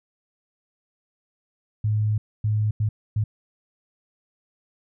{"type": "tone bursts at uneven times", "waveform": "sine", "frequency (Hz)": 106.8, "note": "G#2", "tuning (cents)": 49, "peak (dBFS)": -19, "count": 4, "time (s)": [[1.84, 2.18], [2.44, 2.71], [2.8, 2.89], [3.16, 3.24]], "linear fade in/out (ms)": 5, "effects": []}